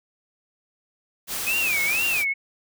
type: noise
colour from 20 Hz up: white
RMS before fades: -29 dBFS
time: 1.27-2.25 s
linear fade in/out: 50 ms
type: tone with vibrato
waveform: sine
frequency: 2461 Hz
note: D#7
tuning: 20 cents flat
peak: -21 dBFS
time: 1.46-2.34 s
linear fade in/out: 20 ms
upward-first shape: sine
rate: 2.1 Hz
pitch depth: 210 cents each way
effects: none